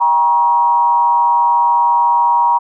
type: tone with frequency modulation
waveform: sine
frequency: 950 Hz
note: A#5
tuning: 33 cents sharp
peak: -9 dBFS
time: 0-2.59 s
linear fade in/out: 20 ms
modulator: 154 Hz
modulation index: 0.55
effects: none